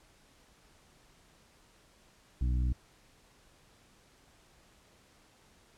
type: harmonic tone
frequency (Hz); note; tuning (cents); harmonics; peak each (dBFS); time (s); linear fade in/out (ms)
61.74; B1; 0; 1 / 2 / 3 / 4 / 5; -27 / -36 / -46 / -46 / -48; 2.41-2.73; 5
effects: pink hiss -63 dBFS RMS until 5.77 s + low-pass 10000 Hz 12 dB/octave